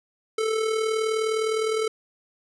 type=tone with amplitude modulation; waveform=square; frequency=440 Hz; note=A4; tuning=in tune; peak=-21 dBFS; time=0.38-1.88 s; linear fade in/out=5 ms; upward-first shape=sine; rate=39.7 Hz; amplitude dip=50%; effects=resampled to 24000 Hz